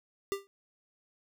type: tone with exponential decay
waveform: square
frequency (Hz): 396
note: G4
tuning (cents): +18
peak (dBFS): -27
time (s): 0.32-0.47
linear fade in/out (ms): 0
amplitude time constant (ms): 32
effects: none